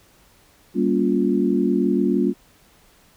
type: chord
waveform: sine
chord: G half-diminished seventh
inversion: none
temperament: just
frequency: 196 / 235.2 / 282.2 / 352.8 Hz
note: G3 / Bb3 / Db4 / F4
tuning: 0 / +16 / +31 / +18 cents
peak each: -22 dBFS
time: 0.74-2.34 s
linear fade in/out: 50 ms
effects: pink hiss -55 dBFS RMS until 3.16 s